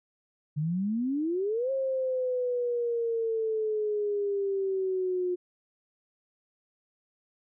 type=exponential two-way sweep; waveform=sine; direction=up then down; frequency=144.3 to 539 to 357.1 Hz; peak=-26 dBFS; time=0.56-5.36 s; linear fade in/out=20 ms; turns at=1.71 s; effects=none